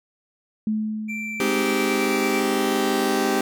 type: tone with exponential decay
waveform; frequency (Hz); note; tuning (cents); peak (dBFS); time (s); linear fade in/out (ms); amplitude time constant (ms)
sine; 215.7; A3; -34; -19; 0.67-2.51; 2; 400
type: tone with pitch glide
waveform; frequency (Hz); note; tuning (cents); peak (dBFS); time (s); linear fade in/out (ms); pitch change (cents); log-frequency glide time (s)
triangle; 2349 to 2327; D7 to D7; 0 to -17; -27; 1.08-2.42; 20; -17; 1.2-1.63
type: chord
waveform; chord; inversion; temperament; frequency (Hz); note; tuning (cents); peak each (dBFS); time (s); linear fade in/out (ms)
sawtooth; Ab major seventh; none; just; 207.7 / 259.6 / 311.5 / 389.3; Ab3 / C4 / Eb4 / G4; 0 / -13 / +2 / -12; -23 / -21 / -24 / -19; 1.4-3.41; 2
effects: none